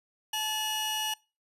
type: tone pair together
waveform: sawtooth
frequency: 866.5 / 2902 Hz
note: A5 / F#7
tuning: -27 / -34 cents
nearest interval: octave + major sixth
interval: 2093 cents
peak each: -30 / -28 dBFS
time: 0.33-1.14 s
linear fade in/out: 5 ms
effects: noise-tail reverb RT60 0.3 s tail -24 dB re dry + resampled to 32000 Hz

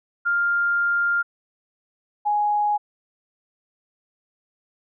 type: tone pair in turn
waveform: sine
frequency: 1400 / 832.4 Hz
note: F6 / G#5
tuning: +4 / +4 cents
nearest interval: major sixth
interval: 900 cents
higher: first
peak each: -18 dBFS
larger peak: neither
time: 0.25-1.23 / 2.25-2.78 s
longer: first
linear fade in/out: 20 ms
effects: none

